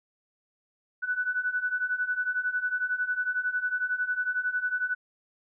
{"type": "beating tone pair", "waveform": "sine", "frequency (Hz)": [1482, 1493], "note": ["F#6", "F#6"], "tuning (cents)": [2, 15], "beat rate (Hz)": 11, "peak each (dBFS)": [-31, -28], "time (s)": [1.02, 4.95], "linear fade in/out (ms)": 20, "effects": []}